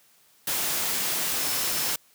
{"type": "tone in noise", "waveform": "sine", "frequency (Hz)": 5274, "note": "E8", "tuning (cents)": 0, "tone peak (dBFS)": -36, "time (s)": [1.4, 1.92], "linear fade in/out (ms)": 5, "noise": "white", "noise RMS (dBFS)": -27, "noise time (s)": [0.47, 1.96], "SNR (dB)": -12, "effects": ["white hiss -60 dBFS RMS until 2.14 s", "high-pass 100 Hz 12 dB/octave"]}